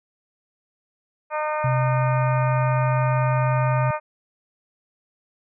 harmonic tone, 304.9 Hz, D#4, 35 cents flat, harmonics 2 / 3 / 4 / 5 / 6 / 7 / 8, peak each -26 / -27 / -29 / -35 / -39 / -40 / -37 dBFS, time 1.3-4 s, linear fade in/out 50 ms
sine tone, 129 Hz, C3, 24 cents flat, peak -19 dBFS, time 1.64-3.91 s, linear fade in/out 5 ms
effects none

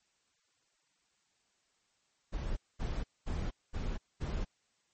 brown noise bursts, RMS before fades -35 dBFS, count 5, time 2.32-4.45 s, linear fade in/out 20 ms, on 250 ms, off 220 ms, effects white hiss -75 dBFS RMS until 4.93 s + MP3 32 kbps

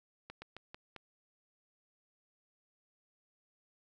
slowing click train, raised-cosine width 0.3 ms, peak -30 dBFS, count 5, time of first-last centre 0.3-0.963 s, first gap 120 ms, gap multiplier 1.22, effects none

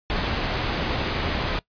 pink low-pass noise, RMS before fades -26 dBFS, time 0.1-1.59 s, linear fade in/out 0 ms, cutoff 4600 Hz, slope 24 dB/octave, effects noise-tail reverb RT60 0.1 s tail -21 dB re dry + resampled to 11025 Hz

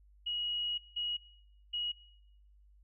sine tone bursts at uneven times, 2900 Hz, F#7, 35 cents flat, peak -33 dBFS, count 3, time 0.26-0.78 / 0.96-1.17 / 1.73-1.92 s, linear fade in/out 10 ms, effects noise-tail reverb RT60 1.0 s tail -23 dB re dry + added 50 Hz sine -59 dBFS peak until 2.83 s

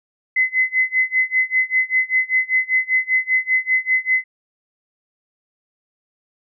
sine tone with tremolo, 2037 Hz, C7, 47 cents flat, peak -12 dBFS, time 0.36-4.24 s, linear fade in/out 5 ms, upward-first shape sine, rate 5.1 Hz, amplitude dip 95%, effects none

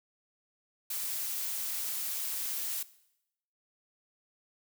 blue noise, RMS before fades -35 dBFS, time 0.9-2.83 s, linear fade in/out 5 ms, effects noise-tail reverb RT60 0.8 s tail -18 dB re dry

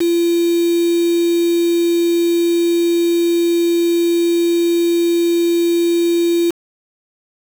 sine tone with quantisation, 340.9 Hz, F4, 42 cents flat, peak -12 dBFS, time 0-6.51 s, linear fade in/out 10 ms, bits 4, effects none

